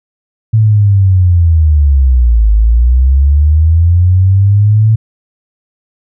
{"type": "linear two-way sweep", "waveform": "sine", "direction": "down then up", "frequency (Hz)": [111.7, 51.91, 111.7], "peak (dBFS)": -4, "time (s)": [0.53, 4.96], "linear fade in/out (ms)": 10, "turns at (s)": 2.51, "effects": []}